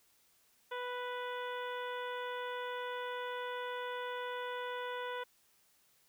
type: harmonic tone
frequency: 493.9 Hz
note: B4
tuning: in tune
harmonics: 1 / 2 / 3 / 4 / 5 / 6 / 7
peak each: -41 / -42 / -45 / -50 / -55 / -54 / -52 dBFS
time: 0.71-5.24 s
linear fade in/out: 10 ms
effects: white hiss -70 dBFS RMS until 6.08 s